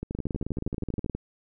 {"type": "two click trains", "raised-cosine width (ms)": 3, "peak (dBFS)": [-19, -18], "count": [14, 20], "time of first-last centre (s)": [[0.03, 1.062], [0.15, 1.15]], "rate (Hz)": [12.6, 19], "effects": []}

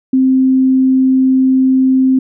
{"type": "tone", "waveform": "sine", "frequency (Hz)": 261.6, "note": "C4", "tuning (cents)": 0, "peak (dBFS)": -7, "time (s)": [0.13, 2.19], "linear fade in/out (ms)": 5, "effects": []}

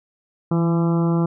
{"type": "harmonic tone with a mistuned harmonic", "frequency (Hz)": 168.7, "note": "E3", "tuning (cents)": 40, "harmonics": [1, 2, 3, 4, 5, 6, 7, 8], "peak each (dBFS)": [-17, -23, -31, -34, -34, -35, -35, -39], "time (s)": [0.51, 1.26], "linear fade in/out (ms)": 5, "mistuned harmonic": 1, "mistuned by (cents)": -28, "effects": []}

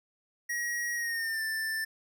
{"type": "tone with pitch glide", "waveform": "square", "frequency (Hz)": [1900, 1772.8], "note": ["A#6", "A6"], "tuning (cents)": [33, 13], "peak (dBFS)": -31, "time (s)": [0.49, 1.85], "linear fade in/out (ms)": 10, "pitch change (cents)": -120, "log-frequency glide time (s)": [0.95, 1.42], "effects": []}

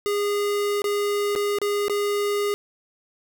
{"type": "tone with dropouts", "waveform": "square", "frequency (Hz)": 409.5, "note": "G#4", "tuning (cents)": -24, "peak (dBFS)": -22, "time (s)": [0.06, 2.54], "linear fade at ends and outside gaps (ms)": 0, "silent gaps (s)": [[0.819, 0.842], [1.352, 1.36], [1.586, 1.616], [1.882, 1.897]], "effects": []}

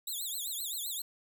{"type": "tone with vibrato", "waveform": "5% pulse", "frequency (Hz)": 3734, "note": "A#7", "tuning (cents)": 2, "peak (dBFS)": -28, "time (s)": [0.07, 1.02], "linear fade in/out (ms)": 5, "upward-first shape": "triangle", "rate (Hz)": 7.7, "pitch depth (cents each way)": 240, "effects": []}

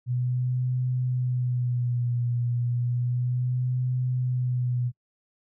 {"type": "tone with vibrato", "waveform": "sine", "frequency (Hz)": 123.47, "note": "B2", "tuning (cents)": 0, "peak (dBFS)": -23, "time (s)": [0.06, 4.92], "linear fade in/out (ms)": 50, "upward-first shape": "sine", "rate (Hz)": 0.32, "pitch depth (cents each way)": 42, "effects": ["noise-tail reverb RT60 0.1 s tail -26 dB re dry"]}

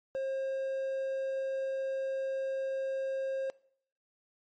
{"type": "tone", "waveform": "triangle", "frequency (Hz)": 535, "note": "C5", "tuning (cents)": 38, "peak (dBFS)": -29, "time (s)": [0.15, 3.5], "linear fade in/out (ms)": 0, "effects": ["noise-tail reverb RT60 0.6 s tail -22 dB re dry", "MP3 32 kbps"]}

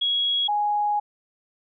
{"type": "tone pair in turn", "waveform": "sine", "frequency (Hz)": [3322, 830.5], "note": ["G#7", "G#5"], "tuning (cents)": [0, 0], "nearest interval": "2 octaves", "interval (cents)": 2400, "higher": "first", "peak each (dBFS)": -20, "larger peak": "neither", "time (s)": [[0.01, 0.48], [0.48, 1]], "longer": "second", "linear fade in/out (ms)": 10, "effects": []}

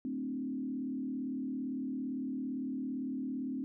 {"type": "tone with frequency modulation", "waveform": "sine", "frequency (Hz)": 260, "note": "C4", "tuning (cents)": -11, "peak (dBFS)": -34, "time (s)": [0.05, 3.64], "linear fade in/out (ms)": 0, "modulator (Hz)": 37.7, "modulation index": 1, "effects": []}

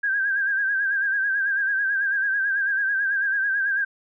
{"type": "tone with vibrato", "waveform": "sine", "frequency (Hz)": 1600, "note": "G6", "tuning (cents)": 35, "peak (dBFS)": -20, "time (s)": [0.03, 3.85], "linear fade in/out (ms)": 10, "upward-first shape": "sine", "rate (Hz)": 9.1, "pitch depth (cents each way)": 64, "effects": []}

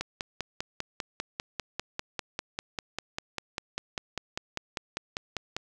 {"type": "click train", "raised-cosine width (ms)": 0.2, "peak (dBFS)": -14, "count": 29, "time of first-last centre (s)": [0.01, 5.566], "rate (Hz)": 5.04, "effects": []}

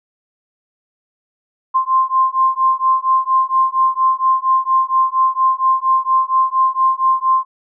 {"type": "beating tone pair", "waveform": "sine", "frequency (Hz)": [1048, 1052.3], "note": ["C6", "C6"], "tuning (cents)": [2, 10], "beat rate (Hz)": 4.3, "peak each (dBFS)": -15, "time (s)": [1.74, 7.45], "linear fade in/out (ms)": 20, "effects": []}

